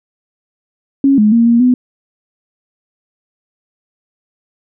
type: tone with pitch steps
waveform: sine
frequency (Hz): 274.7 / 211.6 / 232.2 / 234.7 / 250.2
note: C#4 / G#3 / A#3 / A#3 / B3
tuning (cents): -16 / +33 / -7 / +12 / +23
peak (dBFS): -6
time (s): 1.04-1.74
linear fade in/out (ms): 2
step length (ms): 140
effects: none